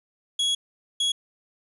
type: tone bursts at uneven times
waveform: 40% pulse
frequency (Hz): 3334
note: G#7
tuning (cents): +6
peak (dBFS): -20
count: 2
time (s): 0.39-0.55 / 1-1.12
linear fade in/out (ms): 5
effects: resampled to 24000 Hz